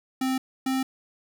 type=tone pair in turn; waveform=square; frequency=261.4 / 263.2 Hz; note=C4 / C4; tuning=-1 / +10 cents; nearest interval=unison; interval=11 cents; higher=second; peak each=-24 dBFS; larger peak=neither; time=0.21-0.38 / 0.66-0.83 s; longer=neither; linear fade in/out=5 ms; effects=none